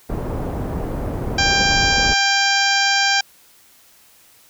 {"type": "low-pass noise", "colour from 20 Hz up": "pink", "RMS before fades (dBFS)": -24, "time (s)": [0.09, 2.14], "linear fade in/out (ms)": 10, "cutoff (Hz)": 700, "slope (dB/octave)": 12}
{"type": "harmonic tone", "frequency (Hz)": 793, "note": "G5", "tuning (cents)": 20, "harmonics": [1, 2, 3, 4, 5, 6, 7, 8, 9], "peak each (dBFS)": [-21, -19, -23, -24, -27, -23, -24, -29, -31], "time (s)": [1.38, 3.21], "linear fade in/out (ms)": 5}
{"effects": ["white hiss -51 dBFS RMS until 4.49 s"]}